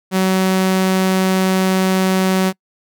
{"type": "tone", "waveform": "sawtooth", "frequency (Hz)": 188.2, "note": "F#3", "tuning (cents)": 30, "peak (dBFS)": -9, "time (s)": [0.11, 2.53], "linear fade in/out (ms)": 50, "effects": ["noise-tail reverb RT60 0.1 s tail -26 dB re dry"]}